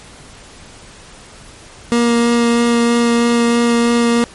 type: tone with vibrato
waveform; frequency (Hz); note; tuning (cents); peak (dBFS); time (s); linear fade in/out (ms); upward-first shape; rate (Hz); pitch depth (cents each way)
30% pulse; 235.8; A#3; +20; -8; 1.92-4.24; 0; sine; 3.1; 8
effects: pink hiss -39 dBFS RMS until 4.34 s + MP3 48 kbps